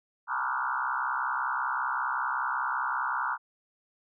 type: tone with frequency modulation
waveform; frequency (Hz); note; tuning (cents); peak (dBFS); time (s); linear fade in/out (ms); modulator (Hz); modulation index
sine; 1185; D6; +15; -27; 0.27-3.38; 50; 65.2; 4.7
effects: none